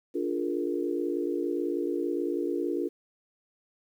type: chord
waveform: sine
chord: Bb dominant seventh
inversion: first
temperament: just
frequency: 291.4 / 349.6 / 419.5 / 466.2 Hz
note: D4 / F4 / Ab4 / Bb4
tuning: -13 / +2 / +17 / 0 cents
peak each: -32 / -30 / -35 / -35 dBFS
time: 0.14-2.89 s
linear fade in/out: 20 ms
effects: 10-bit